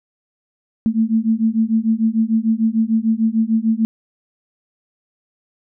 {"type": "beating tone pair", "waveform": "sine", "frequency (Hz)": [219.8, 226.5], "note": ["A3", "A#3"], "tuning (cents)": [-2, -50], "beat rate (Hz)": 6.7, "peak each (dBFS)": -17, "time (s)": [0.86, 3.85], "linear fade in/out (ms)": 0, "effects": []}